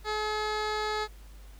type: tone with low-pass filter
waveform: 15% pulse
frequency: 426.6 Hz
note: G#4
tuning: 46 cents sharp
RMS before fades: -31 dBFS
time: 0.04-1.08 s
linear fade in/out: 50 ms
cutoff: 4700 Hz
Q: 1.3
effects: added 50 Hz sine -46 dBFS peak until 1.59 s + pink hiss -58 dBFS RMS until 1.59 s